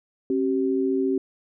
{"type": "tone pair together", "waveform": "sine", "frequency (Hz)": [269.5, 383.8], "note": ["C#4", "G4"], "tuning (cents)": [-49, -37], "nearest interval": "tritone", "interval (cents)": 612, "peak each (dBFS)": -23, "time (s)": [0.3, 1.18], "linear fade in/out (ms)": 2, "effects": []}